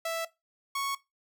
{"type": "tone pair in turn", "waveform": "sawtooth", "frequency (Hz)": [659.3, 1106.7], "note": ["E5", "C#6"], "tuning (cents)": [0, -3], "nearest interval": "major sixth", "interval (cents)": 897, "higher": "second", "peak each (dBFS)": -26, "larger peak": "neither", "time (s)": [[0.05, 0.25], [0.75, 0.95]], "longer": "neither", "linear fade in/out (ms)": 5, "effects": ["noise-tail reverb RT60 0.2 s tail -18 dB re dry"]}